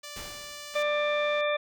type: tone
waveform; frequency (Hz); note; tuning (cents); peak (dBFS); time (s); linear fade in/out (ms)
5% pulse; 587.3; D5; 0; -28; 0.03-0.83; 10
type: noise with exponential decay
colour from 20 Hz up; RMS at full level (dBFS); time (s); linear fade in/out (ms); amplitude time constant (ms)
pink; -40; 0.16-0.95; 5; 170
type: click train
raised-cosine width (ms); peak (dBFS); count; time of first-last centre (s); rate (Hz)
0.2; -32; 150; 0.74-1.408; 223
type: harmonic tone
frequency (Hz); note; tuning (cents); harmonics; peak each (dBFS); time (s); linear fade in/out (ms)
592; D5; +14; 1 / 2 / 3 / 4 / 6; -26 / -33 / -35 / -33 / -37; 0.75-1.57; 10
effects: none